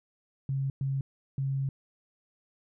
sine tone bursts at uneven times, 136 Hz, C#3, 33 cents flat, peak -27 dBFS, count 3, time 0.49-0.7 / 0.81-1.01 / 1.38-1.69 s, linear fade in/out 2 ms, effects none

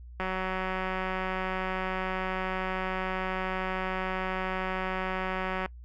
click train, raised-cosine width 0.5 ms, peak -17 dBFS, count 1022, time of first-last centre 0.2-5.66 s, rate 187 Hz, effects noise-tail reverb RT60 0.1 s tail -23 dB re dry + added 60 Hz sine -43 dBFS peak until 5.84 s

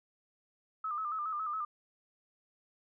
sine tone with vibrato, 1244.5 Hz, D#6, in tune, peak -33 dBFS, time 0.84-1.65 s, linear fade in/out 5 ms, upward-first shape square, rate 7.2 Hz, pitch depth 63 cents each way, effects none

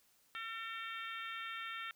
harmonic tone, 452.4 Hz, A4, 48 cents sharp, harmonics 3 / 4 / 5 / 6 / 7 / 8, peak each -45 / -47 / -49 / -51 / -52 / -53 dBFS, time 0.35-1.91 s, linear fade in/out 0 ms, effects white hiss -71 dBFS RMS until 1.95 s

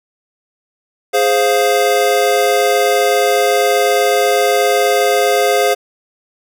square chord, F minor, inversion first, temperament equal, 415.3 / 523.3 / 698.5 Hz, Ab4 / C5 / F5, 0 / 0 / 0 cents, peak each -16 dBFS, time 1.13-5.75 s, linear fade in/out 20 ms, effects none

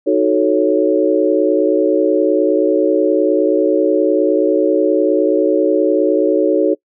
sine chord, D# half-diminished seventh, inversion none, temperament equal, 311.1 / 370 / 440 / 554.4 Hz, D#4 / F#4 / A4 / C#5, 0 / 0 / 0 / 0 cents, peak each -16 dBFS, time 0.06-6.75 s, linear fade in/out 20 ms, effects noise-tail reverb RT60 0.1 s tail -25 dB re dry

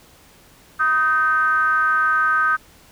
triangle ring-modulated tone, 146.83 Hz, D3, in tune, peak -10 dBFS, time 0.79-2.57 s, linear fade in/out 20 ms, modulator 1400 Hz, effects pink hiss -50 dBFS RMS until 2.91 s

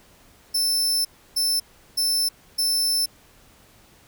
sawtooth tone bursts at uneven times, 5300 Hz, E8, 9 cents sharp, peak -17 dBFS, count 4, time 0.54-1.05 / 1.36-1.6 / 1.97-2.29 / 2.58-3.06 s, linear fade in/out 10 ms, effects pink hiss -54 dBFS RMS until 4.07 s

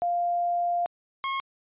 sine / sawtooth tone pair in turn, 698 / 1083.6 Hz, F5 / C#6, -1 / -40 cents, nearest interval minor sixth, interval 761 cents, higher second, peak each -23 dBFS, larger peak neither, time 0.02-0.86 / 1.24-1.4 s, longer first, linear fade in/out 0 ms, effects resampled to 8000 Hz

